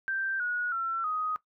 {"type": "tone with pitch steps", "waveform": "sine", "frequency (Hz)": [1568, 1454.6, 1349.3, 1251.7], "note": ["G6", "F#6", "E6", "D#6"], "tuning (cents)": [0, -30, 40, 10], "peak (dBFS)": -28, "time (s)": [0.08, 1.36], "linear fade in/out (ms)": 0, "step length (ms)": 320, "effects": ["noise-tail reverb RT60 0.1 s tail -17 dB re dry"]}